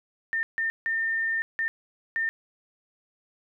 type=tone bursts at uneven times; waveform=sine; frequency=1810 Hz; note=A6; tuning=48 cents sharp; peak=-24 dBFS; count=5; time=0.33-0.43 / 0.58-0.7 / 0.86-1.42 / 1.59-1.68 / 2.16-2.29 s; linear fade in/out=0 ms; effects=none